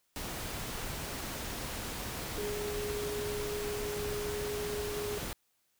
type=tone in noise; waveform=sine; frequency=415.3 Hz; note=G#4; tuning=in tune; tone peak=-35 dBFS; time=2.38-5.18 s; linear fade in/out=0 ms; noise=pink; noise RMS=-39 dBFS; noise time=0.16-5.33 s; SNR=+1 dB; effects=white hiss -75 dBFS RMS until 5.79 s